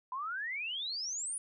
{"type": "exponential sweep", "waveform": "sine", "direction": "up", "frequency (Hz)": [987.8, 9956], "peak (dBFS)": -35, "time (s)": [0.12, 1.38], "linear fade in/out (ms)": 2, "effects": []}